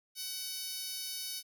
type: tone with high-pass filter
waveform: 10% pulse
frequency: 751 Hz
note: F#5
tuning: 26 cents sharp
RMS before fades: -40 dBFS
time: 0.15-1.43 s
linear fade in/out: 50 ms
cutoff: 5600 Hz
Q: 1.3
effects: none